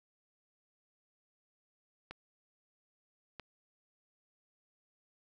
clicks, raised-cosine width 0.3 ms, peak -28 dBFS, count 2, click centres 2.11 / 3.397 s, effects none

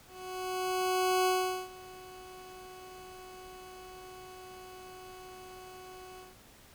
20% pulse tone with ADSR envelope, 370 Hz, F#4, in tune, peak -20 dBFS, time 0.06-6.38 s, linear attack 1200 ms, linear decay 420 ms, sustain -22 dB, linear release 190 ms, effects pink hiss -57 dBFS RMS until 6.74 s

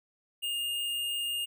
square tone, 2829 Hz, F7, 22 cents sharp, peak -31 dBFS, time 0.42-1.46 s, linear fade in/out 20 ms, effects none

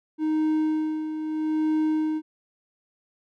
triangle tone with tremolo, 311.1 Hz, D#4, in tune, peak -18 dBFS, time 0.18-2.22 s, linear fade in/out 50 ms, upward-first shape sine, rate 0.78 Hz, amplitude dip 60%, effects none

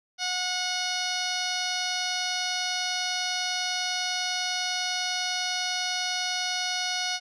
10% pulse tone with low-pass filter, 730 Hz, F#5, 24 cents flat, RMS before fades -29 dBFS, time 0.18-7.2 s, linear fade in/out 50 ms, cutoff 5800 Hz, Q 3.7, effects none

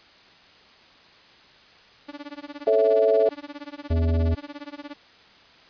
sawtooth tone with tremolo, 290 Hz, D4, 22 cents flat, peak -29 dBFS, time 2.08-4.94 s, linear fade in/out 10 ms, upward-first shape sine, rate 17 Hz, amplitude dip 100%
sine chord, A major, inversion none, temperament equal, 440 / 554.4 / 659.3 Hz, A4 / C#5 / E5, 0 / 0 / 0 cents, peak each -19 / -23 / -20 dBFS, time 2.67-3.29 s, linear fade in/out 2 ms
harmonic tone, 82.41 Hz, E2, in tune, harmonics 1 / 3 / 5 / 7 / 8, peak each -19 / -29 / -33 / -36 / -37 dBFS, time 3.9-4.35 s, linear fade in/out 10 ms
effects white hiss -52 dBFS RMS until 5.69 s + resampled to 11025 Hz

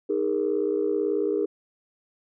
sine chord, D# suspended fourth, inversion none, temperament equal with one note detuned, 311.1 / 407.9 / 466.2 Hz, D#4 / G#4 / A#4, 0 / -31 / 0 cents, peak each -28 / -24 / -27 dBFS, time 0.09-1.46 s, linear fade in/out 10 ms, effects tanh soft clip ceiling -14 dBFS

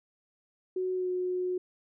sine tone with pitch glide, 370 to 364.1 Hz, F#4 to F#4, 0 to -28 cents, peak -28 dBFS, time 0.76-1.58 s, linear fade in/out 5 ms, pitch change -28 cents, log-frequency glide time 0.94-1.09 s, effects none

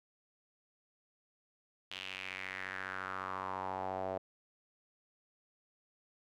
sawtooth tone with band-pass filter sweep, 94.4 Hz, F#2, 35 cents sharp, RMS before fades -41 dBFS, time 1.91-4.18 s, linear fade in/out 5 ms, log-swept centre 3100 to 630 Hz, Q 3.8, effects none

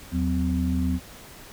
sine tone cluster, 79.4 / 181.5 / 255 Hz, D#2 / F#3 / C4, +36 / -33 / -44 cents, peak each -25 / -27 / -26 dBFS, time 0.11-1 s, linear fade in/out 50 ms, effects pink hiss -45 dBFS RMS until 1.52 s

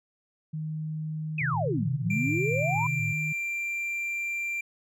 sine tone with pitch glide, 155.8 to 154.28 Hz, D#3 to D#3, +3 to -14 cents, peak -30 dBFS, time 0.53-3.33 s, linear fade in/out 10 ms, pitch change -17 cents, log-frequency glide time 2.15-2.48 s
sine exponential two-way sweep, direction down then up, 2637 to 123.47 to 1035 Hz, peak -27 dBFS, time 1.38-2.87 s, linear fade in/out 5 ms, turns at 1.91 s
sine tone with vibrato, 121.1 Hz, B2, 34 cents flat, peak -30 dBFS, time 1.41-3.13 s, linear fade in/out 5 ms, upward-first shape square, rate 4.1 Hz, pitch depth 130 cents each way
triangle tone, 2366 Hz, D7, 12 cents sharp, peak -27 dBFS, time 2.1-4.61 s, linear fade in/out 5 ms
effects none

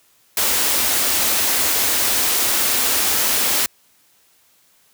white band-stop noise, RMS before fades -18 dBFS, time 0.37-3.66 s, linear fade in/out 2 ms, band 100 to 200 Hz, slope 48 dB/octave, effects white hiss -57 dBFS RMS until 4.93 s + high-pass 60 Hz 12 dB/octave

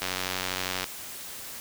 click train, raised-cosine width 0.2 ms, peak -11 dBFS, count 77, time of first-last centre 0.02-0.842 s, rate 92.5 Hz, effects white hiss -40 dBFS RMS until 1.6 s

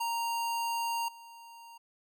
square tone with level steps, 930 Hz, A#5, 4 cents flat, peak -31 / -49 dBFS, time 0-1.78 s, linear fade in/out 10 ms, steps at 1.08 s, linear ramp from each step 5 ms, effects none

